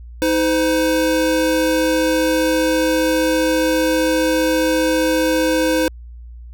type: tone pair together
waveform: square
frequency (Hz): 317.3 / 510.5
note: D#4 / C5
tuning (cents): +34 / -43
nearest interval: minor sixth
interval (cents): 823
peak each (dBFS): -18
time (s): 0.22-5.88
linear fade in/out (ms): 0
effects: added 59 Hz sine -33 dBFS peak until 6.53 s